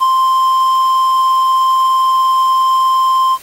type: tone with ADSR envelope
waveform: triangle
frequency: 1046.5 Hz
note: C6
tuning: in tune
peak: -4 dBFS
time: 0-3.38 s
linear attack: 30 ms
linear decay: 6 ms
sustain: -3 dB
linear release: 47 ms
effects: white hiss -38 dBFS RMS until 3.42 s + AAC 48 kbps